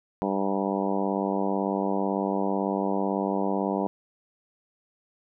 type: harmonic tone with a mistuned harmonic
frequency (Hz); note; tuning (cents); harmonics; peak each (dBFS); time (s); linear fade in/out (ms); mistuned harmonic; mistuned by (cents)
98; G2; 0; 2 / 3 / 4 / 5 / 6 / 7 / 8 / 9 / 10; -29 / -31 / -32 / -33 / -34 / -34 / -35 / -36 / -36; 0.22-3.87; 0; 10; -21
effects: none